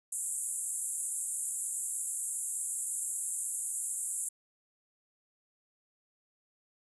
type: band-pass noise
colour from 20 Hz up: pink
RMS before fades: -36 dBFS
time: 0.12-4.29 s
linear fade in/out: 5 ms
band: 7300 to 11000 Hz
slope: 96 dB/octave
effects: none